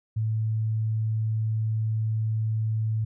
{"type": "tone", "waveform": "sine", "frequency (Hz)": 110, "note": "A2", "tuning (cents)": 0, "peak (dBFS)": -23, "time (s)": [0.16, 3.05], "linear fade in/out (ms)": 10, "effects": []}